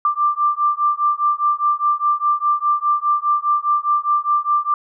sine beating tone pair, 1180 / 1184.9 Hz, D6 / D6, +8 / +15 cents, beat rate 4.9 Hz, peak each -18 dBFS, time 0.05-4.74 s, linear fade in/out 2 ms, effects none

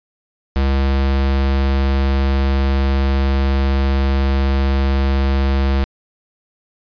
square tone, 67.9 Hz, C#2, 35 cents flat, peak -14 dBFS, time 0.56-5.84 s, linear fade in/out 0 ms, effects resampled to 11025 Hz

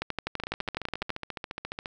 two click trains, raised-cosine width 0.3 ms, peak -13 / -18 dBFS, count 14 / 22, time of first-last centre 0.02-1.103 / 0.4-1.858 s, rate 12 / 14.4 Hz, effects none

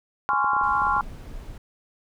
sine chord, Db major seventh, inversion second, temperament just, 831.5 / 1039.4 / 1108.7 / 1385.9 Hz, Ab5 / C6 / Db6 / F6, +2 / -12 / 0 / -14 cents, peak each -25 dBFS, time 0.29-1.01 s, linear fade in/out 0 ms
clicks, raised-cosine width 1 ms, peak -23 dBFS, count 8, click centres 0.334 / 0.444 / 0.534 / 0.566 / 0.613 / 0.819 / 0.869 / 0.966 s
brown noise, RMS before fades -38 dBFS, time 0.63-1.58 s, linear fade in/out 5 ms
effects none

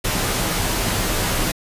pink noise with comb filter, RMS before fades -21 dBFS, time 0.04-1.52 s, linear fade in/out 10 ms, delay 14 ms, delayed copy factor -0.5, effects resampled to 32000 Hz

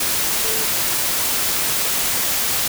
sine tone in noise, 442.8 Hz, A4, 11 cents sharp, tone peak -29 dBFS, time 0.44-0.64 s, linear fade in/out 5 ms, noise white, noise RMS -20 dBFS, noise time 0-2.68 s, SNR -12 dB, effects none

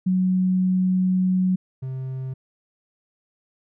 sine / triangle tone pair in turn, 185 / 131.05 Hz, F#3 / C3, 0 / +3 cents, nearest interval tritone, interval 597 cents, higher first, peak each -17 / -25 dBFS, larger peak first, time 0.06-1.56 / 1.82-2.34 s, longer first, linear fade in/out 10 ms, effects none

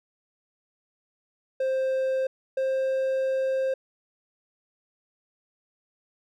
triangle tone pair in turn, 526 / 529 Hz, C5 / C5, +9 / +19 cents, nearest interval unison, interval 10 cents, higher second, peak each -21 dBFS, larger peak neither, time 1.6-2.27 / 2.57-3.74 s, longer second, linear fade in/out 5 ms, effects none

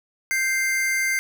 square tone pair together, 1568 / 2094 Hz, G6 / C7, 0 / +1 cents, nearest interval perfect fourth, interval 501 cents, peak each -28 / -22 dBFS, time 0.31-1.19 s, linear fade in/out 0 ms, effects none

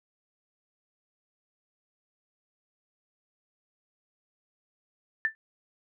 sine tone with exponential decay, 1770 Hz, A6, 10 cents sharp, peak -19 dBFS, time 5.25-5.35 s, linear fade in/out 0 ms, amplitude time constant 20 ms, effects none

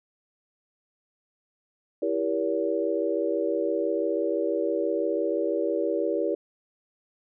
sine chord, E diminished seventh, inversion none, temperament just, 329.6 / 395.6 / 474.7 / 569.6 Hz, E4 / G4 / Bb4 / Db5, 0 / +16 / +31 / +47 cents, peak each -29 dBFS, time 2.02-6.35 s, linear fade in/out 5 ms, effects none

